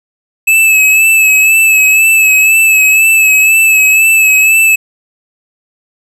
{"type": "tone with vibrato", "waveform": "square", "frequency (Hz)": 2600, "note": "E7", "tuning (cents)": -24, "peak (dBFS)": -5, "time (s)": [0.47, 4.76], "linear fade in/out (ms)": 10, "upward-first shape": "sine", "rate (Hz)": 2, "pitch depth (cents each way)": 35, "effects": ["7-bit"]}